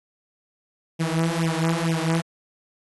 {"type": "tone with flanger", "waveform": "sawtooth", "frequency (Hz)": 164.2, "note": "E3", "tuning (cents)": -6, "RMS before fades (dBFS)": -23, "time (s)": [0.99, 2.22], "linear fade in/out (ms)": 20, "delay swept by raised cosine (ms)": [0.34, 6.24], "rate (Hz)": 2.2, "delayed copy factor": 0.85, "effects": ["AAC 32 kbps"]}